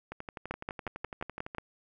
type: two click trains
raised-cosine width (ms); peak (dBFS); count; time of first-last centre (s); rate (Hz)
0.5; -19 / -24; 7 / 18; 0.51-1.583 / 0.12-1.549; 5.59 / 11.9
effects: none